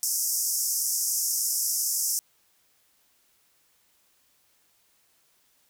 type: band-pass noise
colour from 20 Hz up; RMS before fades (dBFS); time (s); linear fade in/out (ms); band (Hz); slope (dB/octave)
pink; -27; 0.03-2.19; 0; 5200 to 15000; 96
effects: white hiss -66 dBFS RMS until 5.69 s